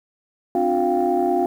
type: tone cluster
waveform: sine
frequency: 263.2 / 298.5 / 357.6 / 697 / 787 Hz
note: C4 / D4 / F4 / F5 / G5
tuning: +10 / +28 / +41 / -4 / +7 cents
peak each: -25 / -27 / -20 / -21 / -25 dBFS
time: 0.55-1.46 s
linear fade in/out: 2 ms
effects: tanh soft clip ceiling -8 dBFS + 8-bit